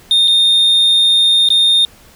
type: tone with dropouts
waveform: sine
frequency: 3657 Hz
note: A#7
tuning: 34 cents flat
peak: -5 dBFS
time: 0.11-1.85 s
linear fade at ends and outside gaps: 1 ms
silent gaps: 0.276-0.28 / 1.488-1.503 s
effects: tanh soft clip ceiling -7 dBFS + pink hiss -44 dBFS RMS until 2.15 s